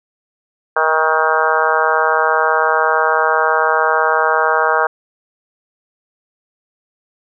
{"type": "harmonic tone with a mistuned harmonic", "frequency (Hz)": 158, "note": "D#3", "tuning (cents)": 27, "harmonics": [3, 4, 5, 6, 7, 8, 9, 10], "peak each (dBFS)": [-20, -20, -20, -20, -20, -20, -20, -20], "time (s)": [0.76, 4.87], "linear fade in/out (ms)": 5, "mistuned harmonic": 5, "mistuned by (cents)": 20, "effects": []}